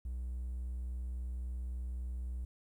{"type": "tone", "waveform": "triangle", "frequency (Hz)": 61.8, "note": "B1", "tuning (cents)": 2, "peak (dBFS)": -34, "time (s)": [0.05, 2.45], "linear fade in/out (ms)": 5, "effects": ["tanh soft clip ceiling -30 dBFS", "12-bit"]}